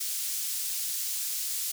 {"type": "high-pass noise", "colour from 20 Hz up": "pink", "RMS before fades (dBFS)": -32, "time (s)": [0, 1.72], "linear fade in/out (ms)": 10, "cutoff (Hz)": 6000, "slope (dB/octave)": 12, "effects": []}